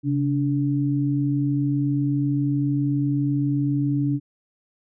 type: tone pair together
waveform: sine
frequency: 136.2 / 288.6 Hz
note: C#3 / D4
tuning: -30 / -30 cents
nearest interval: octave + minor second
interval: 1300 cents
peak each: -22 dBFS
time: 0.03-4.2 s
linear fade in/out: 50 ms
effects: none